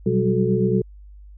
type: tone cluster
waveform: sine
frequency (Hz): 125.2 / 187.5 / 196.1 / 369.6 / 434.8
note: B2 / F#3 / G3 / F#4 / A4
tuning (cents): +24 / +23 / +1 / -2 / -21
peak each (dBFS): -23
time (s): 0.06-0.82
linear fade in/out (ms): 5
effects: added 50 Hz sine -40 dBFS peak until 1.37 s